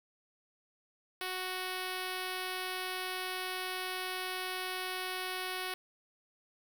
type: tone with notch filter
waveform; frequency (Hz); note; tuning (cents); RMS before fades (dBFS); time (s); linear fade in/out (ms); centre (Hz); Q
5% pulse; 370; F#4; 0; -38; 1.21-5.74; 2; 6700; 1.9
effects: 9-bit